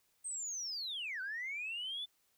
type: linear two-way sweep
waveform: sine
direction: down then up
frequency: 8500 to 1480 to 3534 Hz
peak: -37 dBFS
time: 0.24-2.06 s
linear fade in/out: 20 ms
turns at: 1.21 s
effects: tanh soft clip ceiling -34 dBFS + white hiss -75 dBFS RMS until 2.37 s